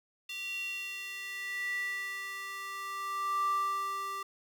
square tone with high-pass filter sweep, 392 Hz, G4, in tune, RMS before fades -36 dBFS, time 0.29-4.23 s, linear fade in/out 5 ms, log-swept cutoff 3000 to 940 Hz, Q 7.9, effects none

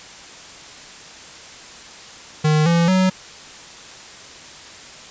square tone with pitch steps, 153.5 / 169.34 / 186.81 Hz, D#3 / E3 / F#3, -23 / +47 / +17 cents, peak -14 dBFS, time 2.44-3.1 s, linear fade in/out 10 ms, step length 220 ms, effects white hiss -39 dBFS RMS until 5.1 s + resampled to 16000 Hz

